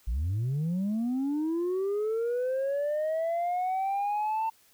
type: linear sweep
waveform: sine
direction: up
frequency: 49.57 to 900 Hz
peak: -24 dBFS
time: 0.07-4.5 s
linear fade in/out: 10 ms
effects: tanh soft clip ceiling -25 dBFS + white hiss -62 dBFS RMS until 4.73 s